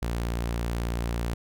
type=tone; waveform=sawtooth; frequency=58.27 Hz; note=A#1; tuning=in tune; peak=-23 dBFS; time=0.02-1.34 s; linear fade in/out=5 ms; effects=none